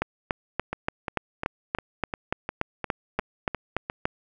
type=two click trains; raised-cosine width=0.5 ms; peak=-9 / -14 dBFS; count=15 / 10; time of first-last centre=0.02-4.055 / 0.73-3.899 s; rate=3.47 / 2.84 Hz; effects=none